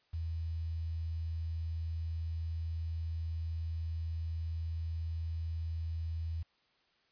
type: tone with quantisation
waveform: sine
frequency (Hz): 81.8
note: E2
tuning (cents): -13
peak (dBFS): -34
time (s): 0.13-6.43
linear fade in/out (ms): 10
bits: 10
effects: white hiss -72 dBFS RMS until 7.11 s + resampled to 11025 Hz